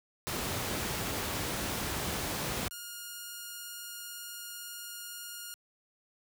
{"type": "noise", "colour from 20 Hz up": "pink", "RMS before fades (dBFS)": -34, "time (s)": [0.27, 2.68], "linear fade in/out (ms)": 0}
{"type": "tone with vibrato", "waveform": "5% pulse", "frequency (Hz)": 1422, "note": "F6", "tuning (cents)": 31, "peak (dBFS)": -30, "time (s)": [2.71, 5.54], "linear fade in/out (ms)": 0, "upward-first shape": "sine", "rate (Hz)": 18, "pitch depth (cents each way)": 9}
{"effects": ["high-pass 60 Hz 12 dB/octave"]}